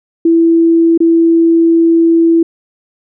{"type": "tone with dropouts", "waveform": "sine", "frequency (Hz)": 331.8, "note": "E4", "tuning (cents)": 11, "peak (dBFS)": -5, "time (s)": [0.25, 2.43], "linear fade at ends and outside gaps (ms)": 5, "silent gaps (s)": [0.977, 1.003], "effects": []}